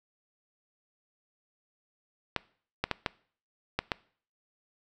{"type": "clicks", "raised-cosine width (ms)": 0.3, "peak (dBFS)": -11, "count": 6, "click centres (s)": [2.363, 2.84, 2.913, 3.062, 3.79, 3.918], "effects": ["noise-tail reverb RT60 0.5 s tail -22 dB re dry"]}